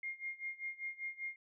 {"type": "tone with tremolo", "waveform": "sine", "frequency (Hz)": 2126, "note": "C7", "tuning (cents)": 27, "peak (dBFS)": -37, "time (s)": [0.03, 1.36], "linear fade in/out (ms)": 2, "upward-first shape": "sine", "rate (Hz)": 5.1, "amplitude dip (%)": 90, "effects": []}